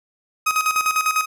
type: tone with tremolo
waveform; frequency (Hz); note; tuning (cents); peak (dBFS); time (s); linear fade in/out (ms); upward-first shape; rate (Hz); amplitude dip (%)
30% pulse; 1261; D#6; +23; -13; 0.46-1.26; 10; square; 10; 65
effects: resampled to 32000 Hz + 9-bit